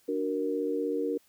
sine chord, D augmented, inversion none, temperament equal, 293.7 / 370 / 466.2 Hz, D4 / F#4 / A#4, 0 / 0 / 0 cents, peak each -32 / -34 / -30 dBFS, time 0.08-1.18 s, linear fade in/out 10 ms, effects white hiss -65 dBFS RMS until 1.28 s

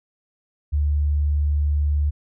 sine tone, 73.42 Hz, D2, in tune, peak -17 dBFS, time 0.72-2.11 s, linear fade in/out 20 ms, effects none

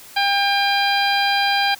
harmonic tone, 800 Hz, G5, 35 cents sharp, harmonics 1 / 2 / 3 / 4 / 5 / 6, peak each -19 / -22 / -24 / -25 / -26 / -27 dBFS, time 0.16-1.75 s, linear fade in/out 10 ms, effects white hiss -42 dBFS RMS until 1.79 s

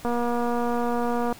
click train, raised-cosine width 1 ms, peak -14 dBFS, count 306, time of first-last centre 0.05-1.326 s, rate 239 Hz, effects pink hiss -46 dBFS RMS until 1.39 s

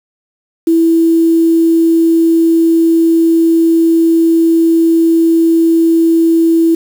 sine tone with quantisation, 330 Hz, E4, 2 cents sharp, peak -6 dBFS, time 0.67-6.75 s, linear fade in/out 5 ms, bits 5, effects none

